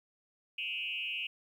sine tone with frequency modulation, 2702 Hz, E7, 42 cents sharp, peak -34 dBFS, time 0.58-1.27 s, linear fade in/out 5 ms, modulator 175 Hz, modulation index 1.5, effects 11-bit

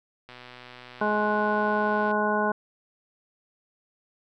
click train, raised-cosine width 0.3 ms, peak -28 dBFS, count 227, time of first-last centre 0.29-2.113 s, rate 124 Hz
harmonic tone, 210.5 Hz, G#3, 24 cents sharp, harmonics 1 / 2 / 3 / 4 / 5 / 7, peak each -29 / -29 / -29 / -29 / -29 / -29 dBFS, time 1.01-2.52 s, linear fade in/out 5 ms
effects none

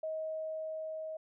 sine tone with level ramp, 632 Hz, D#5, 27 cents sharp, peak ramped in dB -34 to -38 dBFS, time 0.03-1.17 s, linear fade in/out 5 ms, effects none

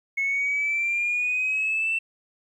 sine exponential sweep, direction up, 2183 to 2684 Hz, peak -21 dBFS, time 0.17-1.99 s, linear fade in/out 10 ms, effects tanh soft clip ceiling -18 dBFS + 10-bit

